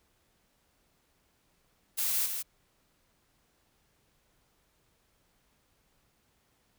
blue noise with echo, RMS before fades -30 dBFS, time 1.97-2.27 s, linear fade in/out 20 ms, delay 160 ms, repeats 1, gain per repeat -5 dB, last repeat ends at 2.43 s, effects pink hiss -71 dBFS RMS until 6.78 s

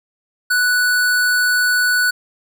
square tone, 1481 Hz, F#6, 1 cent sharp, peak -14 dBFS, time 0.5-2.11 s, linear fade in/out 10 ms, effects 9-bit

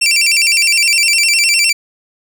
20% pulse tone with vibrato, 2515 Hz, D#7, 18 cents sharp, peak -4 dBFS, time 0.01-1.73 s, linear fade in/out 10 ms, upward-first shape square, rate 9.8 Hz, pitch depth 130 cents each way, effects none

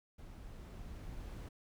brown noise with level ramp, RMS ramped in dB -51 to -45 dBFS, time 0.18-1.49 s, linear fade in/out 10 ms, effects none

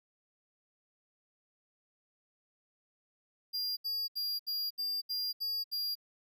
square tone bursts, 4800 Hz, D8, 37 cents sharp, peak -33 dBFS, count 8, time 3.53-5.954 s, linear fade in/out 20 ms, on 240 ms, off 72 ms, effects none

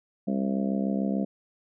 harmonic tone, 66.8 Hz, C2, 36 cents sharp, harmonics 3 / 4 / 5 / 6 / 7 / 8 / 9 / 10, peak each -26 / -31 / -38 / -41 / -41 / -37 / -44 / -38 dBFS, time 0.27-1.25 s, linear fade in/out 10 ms, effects none

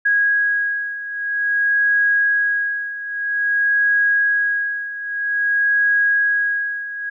sine beating tone pair, 1650 / 1650.51 Hz, G#6 / G#6, -12 / -11 cents, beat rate 0.51 Hz, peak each -21 / -17 dBFS, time 0.05-7.1 s, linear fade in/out 10 ms, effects none

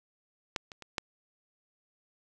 clicks, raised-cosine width 0.2 ms, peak -13 / -27 / -28 / -13 dBFS, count 4, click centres 0.562 / 0.718 / 0.823 / 0.982 s, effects none

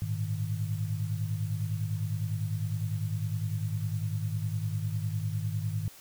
sine chord, Ab suspended second, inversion none, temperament equal with one note detuned, 103.83 / 113.75 / 155.56 Hz, Ab2 / Bb2 / Eb3, 0 / -42 / 0 cents, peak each -31 / -35 / -35 dBFS, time 0.02-5.88 s, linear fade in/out 0 ms, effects white hiss -52 dBFS RMS until 6 s

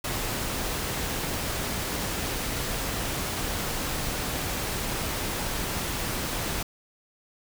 pink noise, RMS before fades -30 dBFS, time 0.04-6.63 s, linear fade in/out 5 ms, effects none

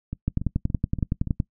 two click trains, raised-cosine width 5 ms, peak -10 / -17 dBFS, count 13 / 5, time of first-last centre 0.28-1.401 / 0.13-1.273 s, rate 10.7 / 3.5 Hz, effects noise-tail reverb RT60 0.1 s tail -22 dB re dry

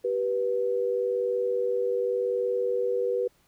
sine tone pair together, 388.2 / 489.1 Hz, G4 / B4, -17 / -17 cents, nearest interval major third, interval 400 cents, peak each -29 / -25 dBFS, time 0.04-3.28 s, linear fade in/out 10 ms, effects pink hiss -65 dBFS RMS until 3.47 s

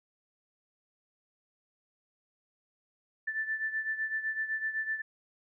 sine beating tone pair, 1760 / 1767.9 Hz, A6 / A6, 0 / +8 cents, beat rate 7.9 Hz, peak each -32 / -37 dBFS, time 3.27-5.02 s, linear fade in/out 10 ms, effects none

